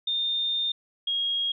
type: tone pair in turn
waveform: sine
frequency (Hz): 3630 / 3274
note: A#7 / G#7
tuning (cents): -47 / -25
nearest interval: major second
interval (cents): 178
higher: first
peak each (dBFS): -24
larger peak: neither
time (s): 0.07-0.72 / 1.07-1.52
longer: first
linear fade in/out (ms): 5
effects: none